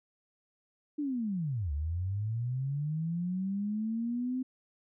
sine linear two-way sweep, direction down then up, 303.9 to 69.8 to 260.1 Hz, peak -30 dBFS, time 0.98-4.43 s, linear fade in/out 10 ms, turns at 1.72 s, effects none

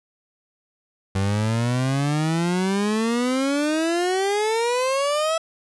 30% pulse exponential sweep, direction up, 95.1 to 659.3 Hz, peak -17 dBFS, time 1.15-5.38 s, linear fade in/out 5 ms, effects resampled to 24000 Hz

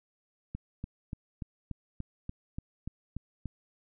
click train, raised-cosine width 5 ms, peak -24 dBFS, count 11, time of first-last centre 0.55-3.457 s, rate 3.44 Hz, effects none

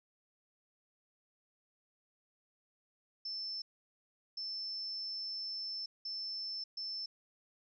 sine tone bursts at uneven times, 5300 Hz, E8, 9 cents sharp, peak -38 dBFS, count 4, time 3.25-3.62 / 4.37-5.86 / 6.05-6.64 / 6.77-7.06 s, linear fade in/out 5 ms, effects none

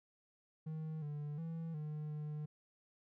triangle tone with pitch steps, 157.4 / 147.5 / 164.2 / 151.7 / 150.7 Hz, D#3 / D3 / E3 / D#3 / D3, +20 / +8 / -6 / -44 / +45 cents, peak -38 dBFS, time 0.66-2.46 s, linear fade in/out 10 ms, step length 360 ms, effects none

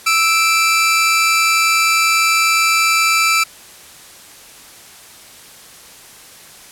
sawtooth tone pair together, 1318.5 / 2349 Hz, E6 / D7, 0 / 0 cents, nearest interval minor seventh, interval 1000 cents, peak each -11 dBFS, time 0.06-3.44 s, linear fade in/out 10 ms, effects white hiss -40 dBFS RMS until 6.71 s + low-pass 12000 Hz 12 dB/octave

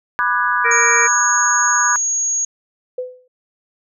sine chord, G# half-diminished seventh, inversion first, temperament equal with one note detuned, 987.8 / 1196.6 / 1480 / 1661.2 Hz, B5 / D6 / F#6 / G#6, 0 / +32 / 0 / 0 cents, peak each -20 dBFS, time 0.19-1.96 s, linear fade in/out 0 ms
harmonic tone, 466.2 Hz, A#4, in tune, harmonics 1 / 3 / 4 / 5, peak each -23 / -23 / -18 / -19 dBFS, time 0.64-1.08 s, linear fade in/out 20 ms
sine tone, 6620 Hz, G#8, 6 cents flat, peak -16 dBFS, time 0.71-2.45 s, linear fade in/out 5 ms
sine tone with exponential decay, 504 Hz, B4, 35 cents sharp, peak -18 dBFS, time 2.98-3.28 s, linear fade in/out 5 ms, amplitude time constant 65 ms
effects none

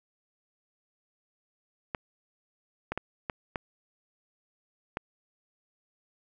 clicks, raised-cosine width 0.5 ms, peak -16 dBFS, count 6, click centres 1.948 / 2.92 / 2.976 / 3.298 / 3.558 / 4.971 s, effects none

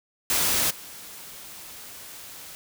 white noise with level steps, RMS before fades -23 / -42 dBFS, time 0.3-2.55 s, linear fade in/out 0 ms, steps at 0.7 s, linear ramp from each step 10 ms, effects none

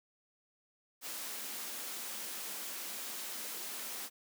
white high-pass noise, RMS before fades -42 dBFS, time 1.01-4.1 s, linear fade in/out 50 ms, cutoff 180 Hz, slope 96 dB/octave, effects none

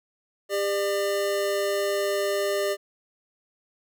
square tone pair together, 400 / 598.4 Hz, G4 / D5, +35 / +32 cents, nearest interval perfect fifth, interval 697 cents, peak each -27 dBFS, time 0.49-2.77 s, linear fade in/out 50 ms, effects none

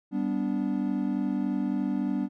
triangle chord, G major, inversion none, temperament equal with one note detuned, 196 / 246.9 / 290.3 Hz, G3 / B3 / D4, 0 / 0 / -20 cents, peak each -28 dBFS, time 0.11-2.29 s, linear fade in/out 50 ms, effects none

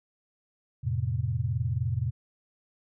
sine chord, F major, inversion none, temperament equal with one note detuned, 87.31 / 111.66 / 130.81 Hz, F2 / A2 / C3, 0 / +26 / 0 cents, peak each -32 / -29 / -30 dBFS, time 0.83-2.11 s, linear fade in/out 20 ms, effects none

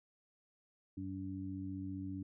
harmonic tone, 95.1 Hz, F#2, 48 cents sharp, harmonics 1 / 2 / 3, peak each -45 / -47 / -42 dBFS, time 0.97-2.23 s, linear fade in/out 5 ms, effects none

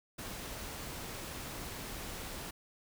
pink noise, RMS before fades -43 dBFS, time 0.18-2.51 s, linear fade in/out 10 ms, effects none

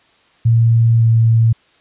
sine tone with pitch glide, 115.2 to 113.88 Hz, A#2 to A#2, -20 to -40 cents, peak -8 dBFS, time 0.45-1.53 s, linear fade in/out 10 ms, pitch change -20 cents, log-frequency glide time 0.97-1.05 s, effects white hiss -53 dBFS RMS until 1.8 s + resampled to 8000 Hz

